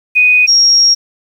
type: tone pair in turn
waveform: sine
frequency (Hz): 2489 / 5588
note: D#7 / F8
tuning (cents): 0 / 0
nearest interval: octave + major second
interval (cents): 1400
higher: second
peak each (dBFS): -5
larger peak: neither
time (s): 0.15-0.47 / 0.47-0.95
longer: second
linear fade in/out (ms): 20
effects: 7-bit